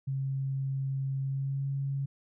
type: tone with pitch glide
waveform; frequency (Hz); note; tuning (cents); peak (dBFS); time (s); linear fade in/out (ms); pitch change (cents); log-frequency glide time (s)
sine; 135.3 to 137.82; C#3 to C#3; -42 to -10; -29; 0.07-2.06; 10; +32; 1.22-1.67
effects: none